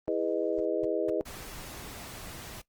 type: chord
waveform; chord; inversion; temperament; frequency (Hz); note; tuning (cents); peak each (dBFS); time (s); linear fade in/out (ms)
sine; E major seventh; none; just; 329.6 / 412 / 494.4 / 618.1; E4 / G#4 / B4 / D#5; 0 / -14 / +2 / -12; -32; 0.08-1.21; 0
type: noise bursts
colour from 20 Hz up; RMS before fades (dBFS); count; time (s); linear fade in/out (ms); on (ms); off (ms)
brown; -41; 5; 0.58-1.6; 5; 20; 230
type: noise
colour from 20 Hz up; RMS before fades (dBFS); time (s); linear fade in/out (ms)
pink; -43; 1.25-2.62; 20
effects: noise-tail reverb RT60 0.1 s tail -18 dB re dry + Opus 24 kbps